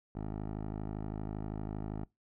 10% pulse tone with low-pass filter, 52.6 Hz, G#1, 23 cents sharp, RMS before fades -39 dBFS, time 0.15-2.05 s, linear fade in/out 5 ms, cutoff 830 Hz, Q 0.8, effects noise-tail reverb RT60 0.2 s tail -24 dB re dry

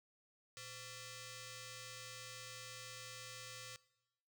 5% pulse ring-modulated tone, 630 Hz, D#5, 21 cents sharp, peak -35 dBFS, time 0.57-3.76 s, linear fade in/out 0 ms, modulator 748 Hz, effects noise-tail reverb RT60 0.9 s tail -20 dB re dry

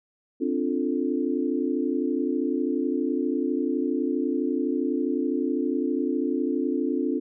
sine chord, D minor seventh, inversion third, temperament equal, 261.6 / 293.7 / 349.2 / 440 Hz, C4 / D4 / F4 / A4, 0 / 0 / 0 / 0 cents, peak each -27 / -27 / -29 / -32 dBFS, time 0.4-7.2 s, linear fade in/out 20 ms, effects none

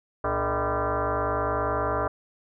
sine tone with frequency modulation, 293.7 Hz, D4, in tune, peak -23 dBFS, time 0.24-2.08 s, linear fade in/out 5 ms, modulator 179 Hz, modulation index 6.2, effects none

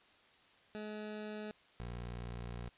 20% pulse tone pair in turn, 212.3 / 59.47 Hz, G#3 / A#1, +38 / +35 cents, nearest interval octave + minor seventh, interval 2203 cents, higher first, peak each -37 / -37 dBFS, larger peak neither, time 0.75-1.51 / 1.8-2.69 s, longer second, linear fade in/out 0 ms, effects white hiss -65 dBFS RMS until 2.77 s + resampled to 8000 Hz

